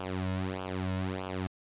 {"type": "tone with flanger", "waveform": "sawtooth", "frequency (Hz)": 93.4, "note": "F#2", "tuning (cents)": 17, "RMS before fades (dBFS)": -34, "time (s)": [0, 1.47], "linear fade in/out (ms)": 0, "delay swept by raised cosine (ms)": [0.49, 2.59], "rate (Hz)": 1.6, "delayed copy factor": -0.9, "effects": ["resampled to 8000 Hz"]}